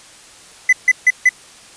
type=tone bursts; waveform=triangle; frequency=2010 Hz; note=B6; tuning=30 cents sharp; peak=-5 dBFS; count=4; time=0.69-1.292 s; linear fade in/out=5 ms; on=38 ms; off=150 ms; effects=white hiss -42 dBFS RMS until 1.76 s + resampled to 22050 Hz